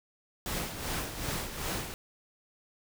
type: noise with tremolo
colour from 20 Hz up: pink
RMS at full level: -33 dBFS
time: 0.46-1.94 s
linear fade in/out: 0 ms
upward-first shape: sine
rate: 2.6 Hz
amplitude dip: 60%
effects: none